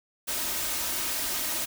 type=noise with comb filter; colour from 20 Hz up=white; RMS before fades=-30 dBFS; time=0.27-1.66 s; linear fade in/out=20 ms; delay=3.2 ms; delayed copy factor=+0.5; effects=none